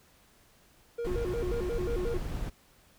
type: tone with vibrato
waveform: triangle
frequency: 411.9 Hz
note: G#4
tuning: 14 cents flat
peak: -29 dBFS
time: 0.98-2.18 s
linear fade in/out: 10 ms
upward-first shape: square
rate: 5.6 Hz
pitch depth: 230 cents each way
type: noise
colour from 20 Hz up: brown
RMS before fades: -34 dBFS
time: 1.04-2.5 s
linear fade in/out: 10 ms
effects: pink hiss -62 dBFS RMS until 2.98 s